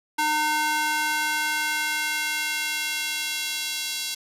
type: tone with high-pass filter sweep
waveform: square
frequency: 304.3 Hz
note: D#4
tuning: 38 cents flat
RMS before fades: -26 dBFS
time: 0.18-4.15 s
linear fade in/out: 10 ms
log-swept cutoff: 870 to 3800 Hz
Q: 1.3
effects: resampled to 32000 Hz + 7-bit